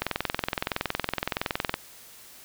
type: click train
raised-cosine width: 0.3 ms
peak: -9 dBFS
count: 38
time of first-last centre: 0.02-1.741 s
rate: 21.5 Hz
effects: white hiss -49 dBFS RMS until 2.44 s